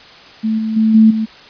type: tone with level steps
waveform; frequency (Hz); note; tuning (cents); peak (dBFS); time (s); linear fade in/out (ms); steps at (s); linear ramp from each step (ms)
sine; 220; A3; 0; -13 / -16 / -9 / -4 / -14; 0.43-1.26; 20; 0.58 / 0.76 / 0.94 / 1.1; 10
effects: white hiss -39 dBFS RMS until 1.49 s + resampled to 11025 Hz